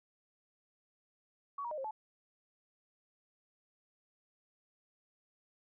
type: tone with pitch steps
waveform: sine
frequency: 1126 / 950 / 611 / 535 / 866 Hz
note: C#6 / A#5 / D#5 / C5 / A5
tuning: +27 / +33 / -32 / +38 / -28 cents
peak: -37 dBFS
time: 1.58-1.91 s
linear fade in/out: 5 ms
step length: 66 ms
effects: none